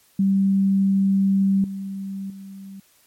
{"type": "tone with level steps", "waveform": "sine", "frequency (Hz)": 194.8, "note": "G3", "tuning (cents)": -11, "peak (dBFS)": [-15, -27, -35], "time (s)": [0.19, 2.8], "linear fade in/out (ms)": 5, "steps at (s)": [1.64, 2.3], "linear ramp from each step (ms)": 2, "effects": ["white hiss -58 dBFS RMS until 3.06 s", "MP3 64 kbps"]}